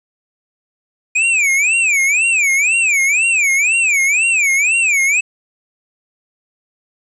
square tone with vibrato, 2427 Hz, D#7, 44 cents flat, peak -12 dBFS, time 1.15-5.21 s, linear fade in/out 10 ms, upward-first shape sine, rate 2 Hz, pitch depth 220 cents each way, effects resampled to 24000 Hz + 8-bit

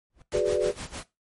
brown noise with exponential growth, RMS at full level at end -43 dBFS, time 0.1-0.22 s, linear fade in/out 2 ms, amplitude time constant 25 ms
pink noise with tremolo, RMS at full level -35 dBFS, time 0.32-1.03 s, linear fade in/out 0 ms, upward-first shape sine, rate 6.5 Hz, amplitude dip 85%
sine chord, G# half-diminished seventh, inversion third, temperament equal, 370 / 415.3 / 493.9 / 587.3 Hz, F#4 / G#4 / B4 / D5, 0 / 0 / 0 / 0 cents, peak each -27 dBFS, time 0.33-0.72 s, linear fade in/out 20 ms
effects noise-tail reverb RT60 0.2 s tail -17 dB re dry + MP3 48 kbps

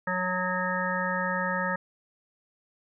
harmonic tone with a mistuned harmonic, 183.5 Hz, F#3, 14 cents flat, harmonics 1 / 3 / 5 / 7 / 9 / 10, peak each -33 / -33 / -33 / -33 / -33 / -33 dBFS, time 0.07-1.76 s, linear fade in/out 5 ms, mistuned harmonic 7, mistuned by -21 cents, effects none

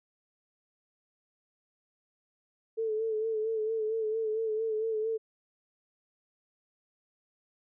sine tone with vibrato, 440 Hz, A4, in tune, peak -28 dBFS, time 2.77-5.18 s, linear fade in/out 20 ms, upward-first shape sine, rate 4.4 Hz, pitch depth 44 cents each way, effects none

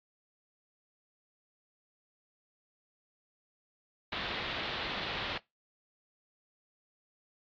white low-pass noise, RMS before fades -37 dBFS, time 4.12-5.38 s, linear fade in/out 5 ms, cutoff 4000 Hz, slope 48 dB/octave, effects noise-tail reverb RT60 0.2 s tail -22 dB re dry + AAC 64 kbps

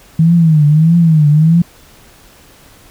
sine tone with vibrato, 158.7 Hz, D#3, 35 cents sharp, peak -5 dBFS, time 0.19-1.62 s, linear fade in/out 5 ms, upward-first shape triangle, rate 1.6 Hz, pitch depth 150 cents each way, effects pink hiss -43 dBFS RMS until 2.9 s

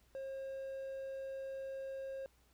triangle tone, 537 Hz, C5, 45 cents sharp, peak -39 dBFS, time 0.15-2.26 s, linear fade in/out 0 ms, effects added 60 Hz sine -70 dBFS peak until 2.53 s + pink hiss -72 dBFS RMS until 2.53 s

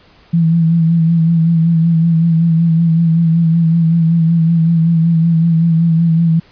sine tone with vibrato, 165.3 Hz, E3, 5 cents sharp, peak -8 dBFS, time 0.33-6.4 s, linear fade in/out 10 ms, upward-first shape sine, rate 5.3 Hz, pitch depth 39 cents each way, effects pink hiss -47 dBFS RMS until 6.51 s + resampled to 11025 Hz

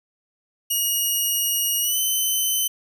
5% pulse tone with pitch glide, 2878 to 3049 Hz, F#7 to G7, -49 to -49 cents, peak -12 dBFS, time 0.7-2.68 s, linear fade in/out 10 ms, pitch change +100 cents, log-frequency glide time 1.81-1.99 s, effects none

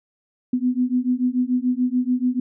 sine beating tone pair, 246.9 / 253.8 Hz, B3 / B3, 0 / +47 cents, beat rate 6.9 Hz, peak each -21 dBFS, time 0.53-2.4 s, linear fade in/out 5 ms, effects none

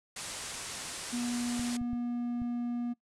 white low-pass noise, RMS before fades -41 dBFS, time 0.16-1.77 s, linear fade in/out 5 ms, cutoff 9900 Hz, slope 48 dB/octave
triangle tone with pitch glide, 241.5 to 240.1 Hz, B3 to B3, -39 to -49 cents, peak -29 dBFS, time 1.12-2.94 s, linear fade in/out 20 ms, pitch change -10 cents, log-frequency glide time 1.4-2.59 s
clicks, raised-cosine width 5 ms, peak -29 dBFS, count 4, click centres 1.595 / 1.815 / 1.932 / 2.418 s
effects noise-tail reverb RT60 0.1 s tail -20 dB re dry

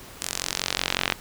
sawtooth tone with band-pass filter sweep, 45.47 Hz, F#1, 29 cents flat, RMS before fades -29 dBFS, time 0.21-1.14 s, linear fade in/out 0 ms, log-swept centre 8300 to 2600 Hz, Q 1.2, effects pink hiss -44 dBFS RMS until 1.2 s

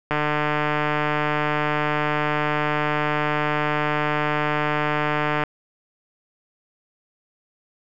click train, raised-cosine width 0.5 ms, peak -7 dBFS, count 800, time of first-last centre 0.11-5.437 s, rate 150 Hz, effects none

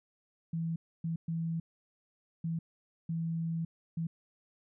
sine tone bursts at uneven times, 164.8 Hz, E3, in tune, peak -31 dBFS, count 6, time 0.53-0.76 / 1.04-1.16 / 1.28-1.6 / 2.44-2.59 / 3.09-3.65 / 3.97-4.07 s, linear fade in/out 5 ms, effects none

